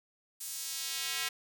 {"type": "tone with high-pass filter sweep", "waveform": "square", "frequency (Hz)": 148, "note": "D3", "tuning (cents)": 14, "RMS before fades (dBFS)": -37, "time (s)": [0.4, 1.29], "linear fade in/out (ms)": 10, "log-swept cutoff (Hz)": [8500, 2100], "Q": 0.91, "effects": []}